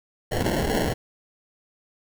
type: noise with sample-and-hold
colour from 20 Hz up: blue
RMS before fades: -24 dBFS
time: 0.31-0.94 s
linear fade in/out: 20 ms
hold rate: 1225 Hz
effects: none